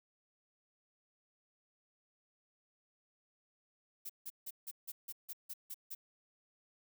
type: noise bursts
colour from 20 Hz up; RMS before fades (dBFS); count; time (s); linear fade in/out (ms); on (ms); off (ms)
violet; -44; 10; 4.05-5.95; 10; 46; 160
effects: none